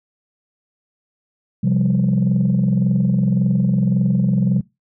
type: chord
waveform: sine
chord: C suspended fourth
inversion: none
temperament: just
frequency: 130.81 / 174.42 / 196.22 Hz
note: C3 / F3 / G3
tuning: 0 / -2 / +2 cents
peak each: -17 dBFS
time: 1.63-4.61 s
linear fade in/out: 10 ms
effects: noise-tail reverb RT60 0.2 s tail -19 dB re dry + tanh soft clip ceiling -9 dBFS